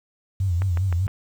sine tone with vibrato, 90.9 Hz, F#2, 30 cents flat, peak -19 dBFS, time 0.4-1.07 s, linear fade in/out 5 ms, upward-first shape sine, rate 5 Hz, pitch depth 120 cents each way
click train, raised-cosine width 0.5 ms, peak -18 dBFS, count 4, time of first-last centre 0.62-1.079 s, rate 6.53 Hz
effects 8-bit

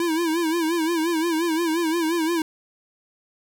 square tone with vibrato, 329.7 Hz, E4, in tune, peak -21 dBFS, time 0-2.42 s, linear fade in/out 2 ms, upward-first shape sine, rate 5.7 Hz, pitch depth 94 cents each way, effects none

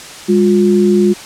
sine tone pair together, 203.1 / 356.4 Hz, G#3 / F4, -38 / +35 cents, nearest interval minor seventh, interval 973 cents, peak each -10 dBFS, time 0.28-1.14 s, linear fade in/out 20 ms, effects white hiss -31 dBFS RMS until 1.25 s + low-pass 8000 Hz 12 dB/octave

